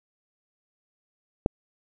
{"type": "click", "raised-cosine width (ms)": 2, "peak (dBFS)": -7, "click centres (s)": 1.461, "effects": []}